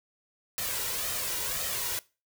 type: noise with flanger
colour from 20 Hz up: white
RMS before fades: -32 dBFS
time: 0.58-1.99 s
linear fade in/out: 0 ms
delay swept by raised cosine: 1.6 to 2.11 ms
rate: 1.9 Hz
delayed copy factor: +0.55
effects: noise-tail reverb RT60 0.3 s tail -21 dB re dry